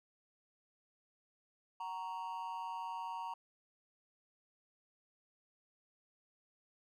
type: tone with amplitude modulation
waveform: triangle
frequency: 932.3 Hz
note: A#5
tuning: in tune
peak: -34 dBFS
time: 1.8-3.34 s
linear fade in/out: 5 ms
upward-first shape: sine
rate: 180 Hz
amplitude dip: 85%
effects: none